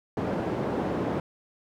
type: band-pass noise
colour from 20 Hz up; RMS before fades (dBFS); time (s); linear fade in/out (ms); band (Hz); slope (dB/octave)
white; -29; 0.17-1.2; 2; 110 to 510; 12
effects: none